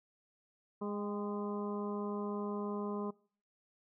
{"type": "harmonic tone with a mistuned harmonic", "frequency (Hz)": 205.9, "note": "G#3", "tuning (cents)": -15, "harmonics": [1, 2, 3, 4, 5, 6], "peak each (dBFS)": [-38, -40, -48, -51, -45, -52], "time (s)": [0.81, 3.11], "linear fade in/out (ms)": 10, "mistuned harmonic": 4, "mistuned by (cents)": -37, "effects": ["noise-tail reverb RT60 0.5 s tail -24 dB re dry"]}